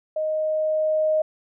sine tone with level ramp, 622.3 Hz, D#5, in tune, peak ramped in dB -22 to -17 dBFS, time 0.16-1.22 s, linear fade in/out 5 ms, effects none

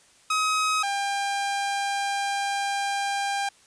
sawtooth tone pair in turn, 1268 / 798.8 Hz, D#6 / G5, +32 / +32 cents, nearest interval minor sixth, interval 800 cents, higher first, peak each -18 / -21 dBFS, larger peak first, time 0.3-0.83 / 0.83-3.49 s, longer second, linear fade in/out 5 ms, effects white hiss -57 dBFS RMS until 3.66 s + resampled to 22050 Hz

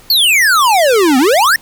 square exponential two-way sweep, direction down then up, 4555 to 246.3 to 1890 Hz, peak -8 dBFS, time 0.1-1.56 s, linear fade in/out 2 ms, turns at 1.18 s, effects pink hiss -42 dBFS RMS until 1.61 s

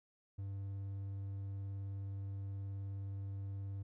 triangle tone with vibrato, 98.4 Hz, G2, 7 cents sharp, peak -38 dBFS, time 0.38-3.83 s, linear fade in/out 10 ms, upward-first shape sine, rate 19 Hz, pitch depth 10 cents each way, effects none

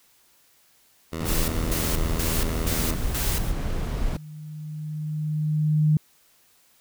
10% pulse tone, 80.9 Hz, E2, 32 cents flat, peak -21 dBFS, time 1.12-2.95 s, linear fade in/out 10 ms
brown noise, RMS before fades -26 dBFS, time 1.2-4.17 s, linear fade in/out 5 ms
white noise with tremolo, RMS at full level -29 dBFS, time 1.24-3.54 s, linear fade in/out 50 ms, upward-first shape square, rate 2.1 Hz, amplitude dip 75%
sine tone with exponential growth, 152.9 Hz, D#3, 30 cents flat, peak -15 dBFS, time 2.88-5.97 s, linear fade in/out 2 ms, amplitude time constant 670 ms
effects white hiss -60 dBFS RMS until 6.8 s

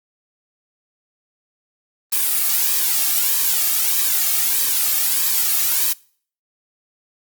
blue noise with flanger, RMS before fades -18 dBFS, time 2.12-5.93 s, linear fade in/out 5 ms, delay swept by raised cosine 1.4 to 2.05 ms, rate 1.6 Hz, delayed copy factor -0.6, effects noise-tail reverb RT60 0.5 s tail -24 dB re dry + Opus 32 kbps

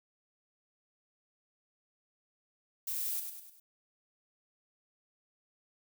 violet noise with echo, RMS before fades -36 dBFS, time 2.87-3.2 s, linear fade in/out 5 ms, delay 100 ms, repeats 4, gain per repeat -6 dB, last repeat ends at 3.6 s, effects none

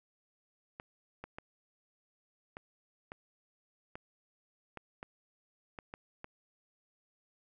clicks, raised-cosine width 0.5 ms, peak -28 dBFS, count 11, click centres 0.799 / 1.24 / 1.385 / 2.569 / 3.119 / 3.955 / 4.773 / 5.029 / 5.788 / 5.939 / 6.244 s, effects none

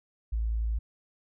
sine tone, 55.6 Hz, A1, 19 cents sharp, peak -26 dBFS, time 0.32-0.79 s, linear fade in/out 10 ms, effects none

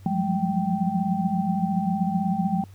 sine tone cluster, 173.9 / 181.5 / 194.8 / 210.6 / 779 Hz, F3 / F#3 / G3 / G#3 / G5, -7 / -33 / -11 / +24 / -11 cents, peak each -28 dBFS, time 0.06-2.64 s, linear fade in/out 2 ms, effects added 96 Hz sine -43 dBFS peak until 2.74 s + pink hiss -58 dBFS RMS until 2.74 s

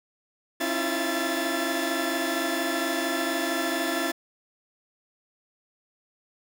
sawtooth tone cluster, 270.9 / 320.3 / 344.6 / 676 / 1741 Hz, C#4 / E4 / F4 / E5 / A6, -40 / -50 / -23 / +43 / -19 cents, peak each -28 dBFS, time 0.6-4.12 s, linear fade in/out 10 ms, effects none

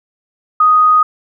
sine tone, 1246 Hz, D#6, 2 cents sharp, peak -6 dBFS, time 0.6-1.03 s, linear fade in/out 5 ms, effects none

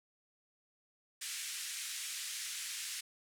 white band-pass noise, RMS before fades -42 dBFS, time 1.21-3.01 s, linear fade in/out 10 ms, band 1700 to 10000 Hz, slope 24 dB/octave, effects none

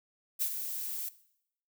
violet noise with ADSR envelope, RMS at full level -29 dBFS, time 0.39-1.09 s, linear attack 28 ms, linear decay 73 ms, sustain -8 dB, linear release 7 ms, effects noise-tail reverb RT60 0.7 s tail -17 dB re dry

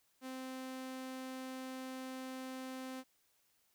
sawtooth tone, 260 Hz, C4, 11 cents flat, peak -39 dBFS, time 0.21-3.04 s, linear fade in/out 50 ms, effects white hiss -75 dBFS RMS until 3.74 s

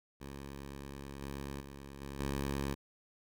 10% pulse tone with level steps, 69.3 Hz, C#2, in tune, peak -36 / -32 / -39 / -34 / -26 dBFS, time 0.2-2.75 s, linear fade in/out 20 ms, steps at 1.21 / 1.6 / 2.01 / 2.19 s, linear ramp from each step 10 ms, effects none

